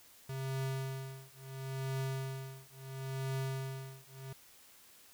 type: tone with tremolo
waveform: square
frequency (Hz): 133.4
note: C3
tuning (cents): +34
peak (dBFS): -34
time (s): 0.29-4.33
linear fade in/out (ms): 5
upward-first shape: triangle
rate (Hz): 0.73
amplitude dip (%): 100
effects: white hiss -60 dBFS RMS until 5.13 s

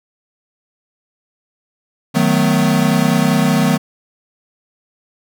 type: chord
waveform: square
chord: B dominant seventh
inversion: first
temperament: equal with one note detuned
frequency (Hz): 155.56 / 185 / 220 / 250.5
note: D#3 / F#3 / A3 / B3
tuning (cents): 0 / 0 / 0 / +25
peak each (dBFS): -18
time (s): 2.14-3.78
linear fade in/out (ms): 20
effects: none

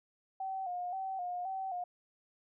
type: tone with vibrato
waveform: sine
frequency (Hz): 740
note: F#5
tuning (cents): 0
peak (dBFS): -35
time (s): 0.4-1.84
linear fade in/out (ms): 5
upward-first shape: square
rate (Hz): 1.9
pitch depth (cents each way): 61
effects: none

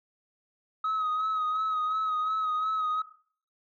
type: tone with vibrato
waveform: sine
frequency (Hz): 1270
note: D#6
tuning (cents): +35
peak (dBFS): -24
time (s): 0.84-3.02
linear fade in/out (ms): 5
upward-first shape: sine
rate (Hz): 2.8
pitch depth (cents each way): 37
effects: noise-tail reverb RT60 0.5 s tail -17 dB re dry + tanh soft clip ceiling -24 dBFS

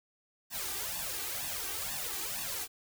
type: noise with flanger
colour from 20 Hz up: white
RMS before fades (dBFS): -37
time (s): 0.5-2.68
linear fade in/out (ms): 50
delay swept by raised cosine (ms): 1.1 to 2.6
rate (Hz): 2.1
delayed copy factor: +1
effects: none

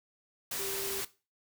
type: tone in noise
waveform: sine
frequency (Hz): 392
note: G4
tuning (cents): 0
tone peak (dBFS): -39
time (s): 0.59-1.01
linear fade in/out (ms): 5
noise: white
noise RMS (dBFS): -36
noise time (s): 0.51-1.05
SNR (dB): -6
effects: noise-tail reverb RT60 0.3 s tail -17 dB re dry

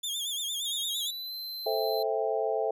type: tone with vibrato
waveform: sawtooth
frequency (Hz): 3407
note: G#7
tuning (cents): +44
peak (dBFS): -28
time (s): 0.03-1.11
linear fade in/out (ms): 10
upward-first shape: sine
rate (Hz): 8.7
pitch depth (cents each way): 99
type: tone with pitch glide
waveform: square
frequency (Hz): 3729 to 4090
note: A#7 to C8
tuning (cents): 0 to -40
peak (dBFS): -36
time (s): 0.65-2.03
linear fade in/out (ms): 5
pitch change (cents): +160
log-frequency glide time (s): 0.8-1.34
type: chord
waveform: sine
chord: A minor seventh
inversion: none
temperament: just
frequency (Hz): 440 / 528 / 660 / 792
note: A4 / C5 / E5 / G5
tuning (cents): 0 / +16 / +2 / +18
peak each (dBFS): -30 / -33 / -31 / -34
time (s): 1.66-2.71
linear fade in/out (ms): 5
effects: none

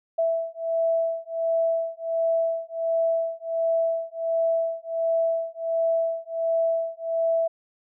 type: beating tone pair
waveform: sine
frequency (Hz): 659.3 / 660.7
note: E5 / E5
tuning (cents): 0 / +4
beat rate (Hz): 1.4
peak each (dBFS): -25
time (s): 0.18-7.48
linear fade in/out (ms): 10
effects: none

